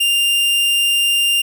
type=tone; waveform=45% pulse; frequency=2796 Hz; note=F7; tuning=1 cent sharp; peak=-13 dBFS; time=0-1.42 s; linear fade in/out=10 ms; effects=none